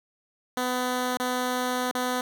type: tone with dropouts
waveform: 10% pulse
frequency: 250.8 Hz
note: B3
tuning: 27 cents sharp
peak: -17 dBFS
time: 0.57-2.21 s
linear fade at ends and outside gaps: 2 ms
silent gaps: 1.172-1.199 / 1.913-1.95 s
effects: none